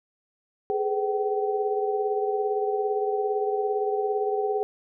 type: tone cluster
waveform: sine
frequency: 417 / 434.6 / 501 / 765 Hz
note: G#4 / A4 / B4 / G5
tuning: +7 / -21 / +25 / -42 cents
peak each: -25 / -33 / -34 / -29 dBFS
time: 0.7-4.63 s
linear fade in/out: 0 ms
effects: none